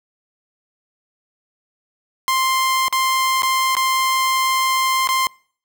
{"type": "tone with dropouts", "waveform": "sawtooth", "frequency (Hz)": 1049, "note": "C6", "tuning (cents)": 4, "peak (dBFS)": -12, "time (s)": [2.28, 5.27], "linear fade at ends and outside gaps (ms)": 0, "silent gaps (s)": [[2.882, 2.926], [3.421, 3.432], [3.752, 3.767], [5.073, 5.089]], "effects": ["noise-tail reverb RT60 0.5 s tail -25 dB re dry"]}